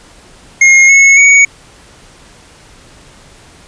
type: tone with pitch steps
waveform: square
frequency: 2144 / 2190 / 2238 Hz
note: C7 / C#7 / C#7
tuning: +42 / -22 / +16 cents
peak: -3 dBFS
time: 0.61-1.45 s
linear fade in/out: 5 ms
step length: 280 ms
effects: pink hiss -40 dBFS RMS until 3.67 s + resampled to 22050 Hz